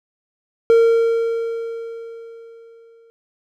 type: tone with exponential decay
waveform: triangle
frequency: 459.3 Hz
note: A#4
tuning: 26 cents flat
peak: -6 dBFS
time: 0.7-3.1 s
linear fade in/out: 0 ms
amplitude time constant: 520 ms
effects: none